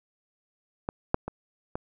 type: clicks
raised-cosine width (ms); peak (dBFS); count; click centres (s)
1; -15 / -7 / -19 / -17; 4; 0.889 / 1.144 / 1.28 / 1.755
effects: none